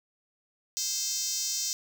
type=tone with high-pass filter; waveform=5% pulse; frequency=523.3 Hz; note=C5; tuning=in tune; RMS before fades=-31 dBFS; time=0.77-1.73 s; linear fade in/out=0 ms; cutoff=5900 Hz; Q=2.5; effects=none